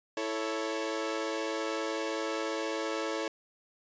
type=chord; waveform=sawtooth; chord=A major; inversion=second; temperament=equal; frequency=329.6 / 440 / 554.4 Hz; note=E4 / A4 / C#5; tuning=0 / 0 / 0 cents; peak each=-32 dBFS; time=0.17-3.28 s; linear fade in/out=2 ms; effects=resampled to 16000 Hz